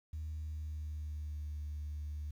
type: tone with pitch glide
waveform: sine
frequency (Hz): 77.78 to 74.61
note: D#2 to D2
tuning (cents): 0 to +28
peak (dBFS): -37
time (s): 0.13-2.31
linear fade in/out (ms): 5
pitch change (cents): -72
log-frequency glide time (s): 0.27-1.53
effects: tanh soft clip ceiling -35 dBFS + 11-bit